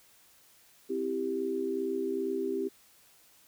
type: chord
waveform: sine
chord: C major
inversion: none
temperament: equal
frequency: 261.6 / 329.6 / 392 Hz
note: C4 / E4 / G4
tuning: 0 / 0 / 0 cents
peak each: -36 / -36 / -31 dBFS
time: 0.89-2.69 s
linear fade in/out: 20 ms
effects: white hiss -61 dBFS RMS until 3.47 s